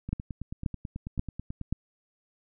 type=two click trains; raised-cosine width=5 ms; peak=-23 / -15 dBFS; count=15 / 4; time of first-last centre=0.09-1.613 / 0.13-1.726 s; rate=9.19 / 1.88 Hz; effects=none